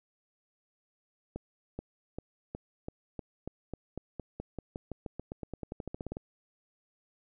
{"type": "accelerating click train", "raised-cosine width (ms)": 2, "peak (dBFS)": -24, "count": 28, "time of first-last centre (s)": [1.36, 6.169], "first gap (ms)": 430, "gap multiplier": 0.92, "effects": []}